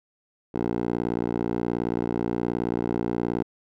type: tone with band-pass filter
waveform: 10% pulse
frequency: 58.7 Hz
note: A#1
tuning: 13 cents sharp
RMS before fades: -27 dBFS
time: 0.54-3.43 s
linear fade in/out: 10 ms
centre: 410 Hz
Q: 1.2
effects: none